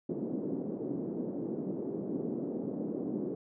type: band-pass noise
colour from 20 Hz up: white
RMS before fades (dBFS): -36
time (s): 0.09-3.35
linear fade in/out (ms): 5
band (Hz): 180 to 390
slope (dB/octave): 24
effects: none